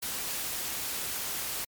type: noise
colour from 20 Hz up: white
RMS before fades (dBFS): -34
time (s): 0.02-1.65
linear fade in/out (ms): 10
effects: MP3 96 kbps